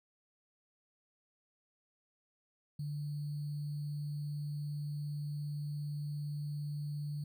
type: tone with sample-and-hold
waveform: sine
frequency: 147.1 Hz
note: D3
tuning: 3 cents sharp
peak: -36 dBFS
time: 2.79-7.24 s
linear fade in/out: 5 ms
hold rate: 4410 Hz
effects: none